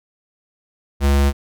square tone, 70 Hz, C#2, 18 cents sharp, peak -13 dBFS, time 1-1.33 s, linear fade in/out 50 ms, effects none

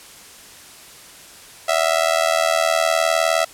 sawtooth tone with amplitude modulation, 659.3 Hz, E5, in tune, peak -8 dBFS, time 1.68-3.45 s, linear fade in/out 10 ms, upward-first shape sine, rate 79.6 Hz, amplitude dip 90%, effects white hiss -42 dBFS RMS until 3.53 s + low-pass 11000 Hz 12 dB/octave

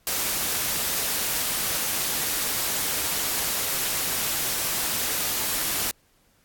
white noise, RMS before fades -26 dBFS, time 0.07-5.91 s, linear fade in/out 0 ms, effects pink hiss -63 dBFS RMS until 6.44 s + AAC 64 kbps

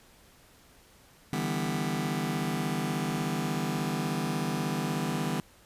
sawtooth chord, E minor seventh, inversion third, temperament just, 148.33 / 164.81 / 197.78 / 247.2 Hz, D3 / E3 / G3 / B3, +18 / 0 / +16 / +2 cents, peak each -30 dBFS, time 1.33-5.4 s, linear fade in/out 0 ms, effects pink hiss -58 dBFS RMS until 5.65 s + resampled to 32000 Hz

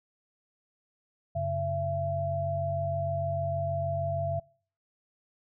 sine tone cluster, 94.3 / 140.8 / 673 Hz, F#2 / C#3 / E5, +33 / +27 / +36 cents, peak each -34 / -34 / -30 dBFS, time 1.35-4.4 s, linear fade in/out 10 ms, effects noise-tail reverb RT60 0.5 s tail -25 dB re dry

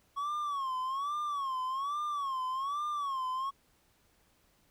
triangle tone with vibrato, 1108 Hz, C#6, 1 cent flat, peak -30 dBFS, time 0.16-3.51 s, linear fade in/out 20 ms, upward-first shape sine, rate 1.2 Hz, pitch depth 140 cents each way, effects pink hiss -69 dBFS RMS until 4.7 s

